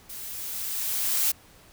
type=noise with level ramp; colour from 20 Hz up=blue; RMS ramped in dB=-39 to -23 dBFS; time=0.09-1.32 s; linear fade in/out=10 ms; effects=pink hiss -54 dBFS RMS until 1.72 s